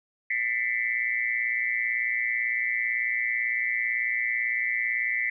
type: tone cluster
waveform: sine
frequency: 1786 / 1993 / 2111 / 2292 Hz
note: A6 / B6 / C7 / D7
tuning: +25 / +15 / +15 / -43 cents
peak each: -35 / -27 / -29 / -35 dBFS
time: 0.3-5.3 s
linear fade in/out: 5 ms
effects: none